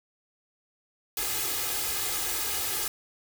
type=noise with comb filter; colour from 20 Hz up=white; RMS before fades=-30 dBFS; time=1.17-2.88 s; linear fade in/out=2 ms; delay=2.4 ms; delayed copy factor=+0.9; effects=none